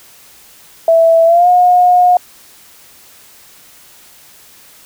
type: tone with pitch glide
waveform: sine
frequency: 659.3 to 719 Hz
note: E5 to F#5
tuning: 0 to -50 cents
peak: -5 dBFS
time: 0.88-2.17 s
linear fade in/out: 2 ms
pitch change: +150 cents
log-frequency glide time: 1.25-1.48 s
effects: white hiss -42 dBFS RMS until 4.85 s